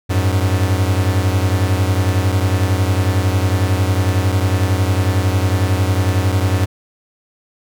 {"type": "beating tone pair", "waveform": "45% pulse", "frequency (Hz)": [92.5, 103.5], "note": ["F#2", "G#2"], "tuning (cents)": [0, -5], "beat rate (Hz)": 11, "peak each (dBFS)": [-15, -18], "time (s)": [0.09, 6.66], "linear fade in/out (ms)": 20, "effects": []}